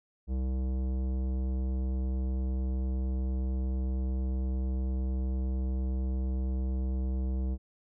sine tone with tanh clipping, 64.6 Hz, C2, 21 cents flat, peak -30 dBFS, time 0.27-7.58 s, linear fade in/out 50 ms, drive 15 dB, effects none

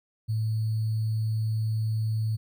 sine tone with sample-and-hold, 110 Hz, A2, in tune, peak -24 dBFS, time 0.28-2.37 s, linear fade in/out 20 ms, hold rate 4410 Hz, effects none

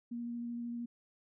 sine tone with vibrato, 237.1 Hz, A#3, 30 cents sharp, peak -37 dBFS, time 0.11-0.86 s, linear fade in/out 10 ms, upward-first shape square, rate 13 Hz, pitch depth 8 cents each way, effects none

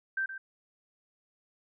sine tone with echo, 1563 Hz, G6, 6 cents flat, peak -28 dBFS, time 0.17-0.26 s, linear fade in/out 5 ms, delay 120 ms, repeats 1, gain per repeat -10 dB, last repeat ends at 0.38 s, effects none

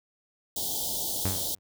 white band-stop noise, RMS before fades -31 dBFS, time 0.56-1.55 s, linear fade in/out 5 ms, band 900 to 3100 Hz, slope 96 dB/octave
sawtooth tone with exponential decay, 94.2 Hz, F#2, 32 cents sharp, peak -21 dBFS, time 1.25-1.59 s, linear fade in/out 0 ms, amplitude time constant 73 ms
effects none

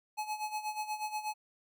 square tone with tremolo, 852 Hz, G#5, 44 cents sharp, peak -33 dBFS, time 0.17-1.34 s, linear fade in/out 20 ms, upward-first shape sine, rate 8.3 Hz, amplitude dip 75%, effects none

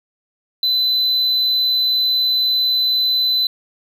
triangle tone, 4019 Hz, B7, 30 cents sharp, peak -13 dBFS, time 0.63-3.47 s, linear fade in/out 2 ms, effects 9-bit

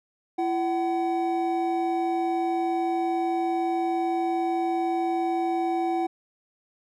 triangle tone pair together, 337.2 / 754.8 Hz, E4 / F#5, +39 / +34 cents, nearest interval octave + major second, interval 1395 cents, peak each -24 dBFS, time 0.38-6.07 s, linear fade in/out 10 ms, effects none

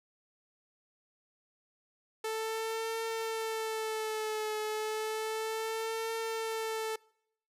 sawtooth tone with vibrato, 440 Hz, A4, in tune, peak -29 dBFS, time 2.24-6.96 s, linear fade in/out 5 ms, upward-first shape triangle, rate 0.32 Hz, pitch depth 47 cents each way, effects noise-tail reverb RT60 0.7 s tail -25 dB re dry + resampled to 32000 Hz

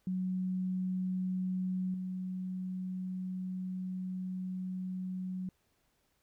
sine tone with level steps, 185 Hz, F#3, in tune, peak -31 / -35 dBFS, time 0.07-5.49 s, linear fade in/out 2 ms, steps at 1.94 s, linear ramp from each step 2 ms, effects pink hiss -75 dBFS RMS until 6.22 s

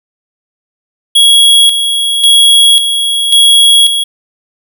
square tone with tremolo, 3322 Hz, G#7, in tune, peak -3 dBFS, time 1.15-4.04 s, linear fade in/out 10 ms, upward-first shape square, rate 0.92 Hz, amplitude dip 55%, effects none

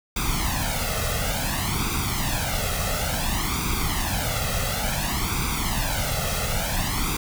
pink noise with flanger, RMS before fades -25 dBFS, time 0.16-7.17 s, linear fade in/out 5 ms, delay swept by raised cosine 0.83 to 1.55 ms, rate 0.57 Hz, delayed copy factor +0.8, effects none

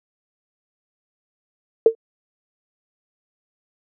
sine tone with exponential decay, 451.3 Hz, A4, 44 cents sharp, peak -3 dBFS, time 1.86-1.95 s, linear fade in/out 2 ms, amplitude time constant 18 ms, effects high-pass 300 Hz 12 dB/octave

